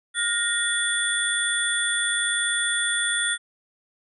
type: tone cluster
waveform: sine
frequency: 1430 / 1855 / 3449 / 8950 Hz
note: F6 / A#6 / A7 / C#9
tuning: +41 / -9 / -35 / +16 cents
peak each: -27 dBFS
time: 0.14-3.38 s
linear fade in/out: 50 ms
effects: none